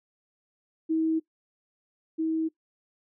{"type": "tone pair in turn", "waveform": "sine", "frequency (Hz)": [320.7, 320.7], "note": ["E4", "E4"], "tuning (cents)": [-48, -48], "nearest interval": "unison", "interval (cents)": 0, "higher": "neither", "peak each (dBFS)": [-22, -24], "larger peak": "first", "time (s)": [[0.89, 1.2], [2.18, 2.49]], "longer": "neither", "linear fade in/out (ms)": 20, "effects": ["noise-tail reverb RT60 0.1 s tail -20 dB re dry"]}